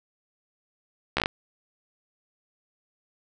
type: slowing click train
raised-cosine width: 0.3 ms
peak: -7 dBFS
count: 6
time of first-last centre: 1.17-1.259 s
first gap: 14 ms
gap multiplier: 1.12
effects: none